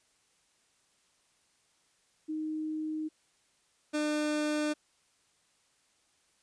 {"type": "tone pair in turn", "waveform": ["sine", "30% pulse"], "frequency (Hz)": [311.1, 301], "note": ["D#4", "D4"], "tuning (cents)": [0, 43], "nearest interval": "minor second", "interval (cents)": 57, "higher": "first", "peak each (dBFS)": [-32, -26], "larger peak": "second", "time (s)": [[2.28, 3.09], [3.93, 4.74]], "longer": "neither", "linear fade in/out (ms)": 20, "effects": ["white hiss -70 dBFS RMS until 6.42 s", "resampled to 22050 Hz"]}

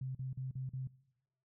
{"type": "tone bursts", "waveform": "sine", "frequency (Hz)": 130.81, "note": "C3", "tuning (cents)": 0, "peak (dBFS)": -37, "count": 5, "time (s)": [0.01, 0.874], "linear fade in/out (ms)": 5, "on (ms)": 140, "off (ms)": 41, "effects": ["noise-tail reverb RT60 0.9 s tail -22 dB re dry"]}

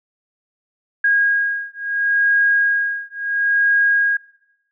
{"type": "beating tone pair", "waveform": "sine", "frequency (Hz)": [1635, 1635.73], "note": ["G#6", "G#6"], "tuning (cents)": [-28, -27], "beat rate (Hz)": 0.73, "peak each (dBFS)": -18, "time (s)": [1.04, 4.17], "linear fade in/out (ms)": 5, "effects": ["noise-tail reverb RT60 0.9 s tail -20 dB re dry"]}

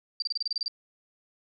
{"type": "tone bursts", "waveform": "sine", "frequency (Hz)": 4699, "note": "D8", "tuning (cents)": 0, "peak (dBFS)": -26, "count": 10, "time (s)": [0.2, 0.681], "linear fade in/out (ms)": 2, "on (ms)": 22, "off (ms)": 29, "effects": []}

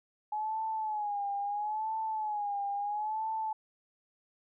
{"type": "tone with vibrato", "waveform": "sine", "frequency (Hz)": 842, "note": "G#5", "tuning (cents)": 24, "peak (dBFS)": -31, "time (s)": [0.32, 3.53], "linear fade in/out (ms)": 5, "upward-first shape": "sine", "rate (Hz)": 0.75, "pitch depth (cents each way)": 83, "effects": []}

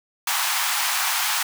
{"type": "high-pass noise", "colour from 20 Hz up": "pink", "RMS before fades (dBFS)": -23, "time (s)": [0.27, 1.43], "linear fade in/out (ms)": 5, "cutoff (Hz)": 800, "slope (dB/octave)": 48, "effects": []}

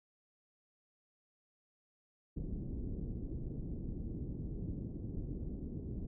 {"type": "low-pass noise", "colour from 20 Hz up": "pink", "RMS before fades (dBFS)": -41, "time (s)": [2.36, 6.07], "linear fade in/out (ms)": 10, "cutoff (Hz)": 340, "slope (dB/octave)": 24, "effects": []}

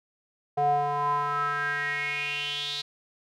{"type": "tone with band-pass filter sweep", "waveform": "square", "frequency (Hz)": 145, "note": "D3", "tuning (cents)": -22, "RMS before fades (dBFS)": -28, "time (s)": [0.57, 2.82], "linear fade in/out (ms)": 10, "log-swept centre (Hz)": [660, 4000], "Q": 6.6, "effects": []}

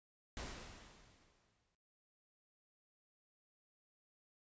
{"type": "noise with exponential decay", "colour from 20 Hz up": "pink", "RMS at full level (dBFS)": -45, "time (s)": [0.37, 1.75], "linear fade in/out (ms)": 0, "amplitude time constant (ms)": 300, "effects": ["noise-tail reverb RT60 0.2 s tail -17 dB re dry", "resampled to 16000 Hz"]}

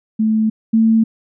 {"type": "tone pair in turn", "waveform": "sine", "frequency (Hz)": [218.7, 223.6], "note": ["A3", "A3"], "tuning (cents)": [-10, 28], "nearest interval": "unison", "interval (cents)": 38, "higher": "second", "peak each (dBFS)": [-12, -9], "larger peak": "second", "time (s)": [[0.19, 0.5], [0.73, 1.04]], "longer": "neither", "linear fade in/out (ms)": 10, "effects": []}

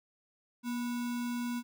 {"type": "tone with sample-and-hold", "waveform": "sine", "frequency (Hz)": 240, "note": "B3", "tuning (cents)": -49, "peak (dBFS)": -32, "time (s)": [0.63, 1.63], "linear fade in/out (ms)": 50, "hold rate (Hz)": 1225, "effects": []}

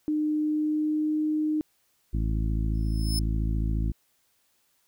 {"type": "tone with pitch glide", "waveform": "sine", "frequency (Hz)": [304.1, 306.9], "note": ["D#4", "D#4"], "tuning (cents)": [-40, -24], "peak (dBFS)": -23, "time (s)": [0.08, 1.61], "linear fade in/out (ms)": 0, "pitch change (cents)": 16, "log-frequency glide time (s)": [0.42, 1.23]}
{"type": "harmonic tone", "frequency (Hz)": 54.3, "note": "A1", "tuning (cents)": -22, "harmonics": [1, 2, 3, 4, 5, 6], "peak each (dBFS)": [-25, -31, -35, -37, -39, -41], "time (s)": [2.13, 3.92], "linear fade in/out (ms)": 10}
{"type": "tone with exponential growth", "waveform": "sawtooth", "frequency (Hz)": 5220, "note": "E8", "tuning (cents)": -18, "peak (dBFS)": -24, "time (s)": [2.74, 3.19], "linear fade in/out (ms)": 1, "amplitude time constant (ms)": 96}
{"effects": ["white hiss -69 dBFS RMS until 4.87 s"]}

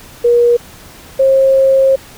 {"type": "tone pair in turn", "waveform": "sine", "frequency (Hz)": [477.4, 535.9], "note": ["A#4", "C5"], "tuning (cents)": [41, 41], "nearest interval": "major second", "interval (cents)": 200, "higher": "second", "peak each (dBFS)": -6, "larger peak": "neither", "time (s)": [[0.24, 0.57], [1.19, 1.96]], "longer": "second", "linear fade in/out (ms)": 10, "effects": ["pink hiss -37 dBFS RMS until 2.17 s"]}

